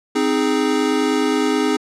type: chord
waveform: square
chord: Ab major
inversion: first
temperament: equal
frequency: 261.6 / 311.1 / 415.3 Hz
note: C4 / Eb4 / Ab4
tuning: 0 / 0 / 0 cents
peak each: -21 dBFS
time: 0.15-1.77 s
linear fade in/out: 10 ms
effects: low-pass 8000 Hz 12 dB/octave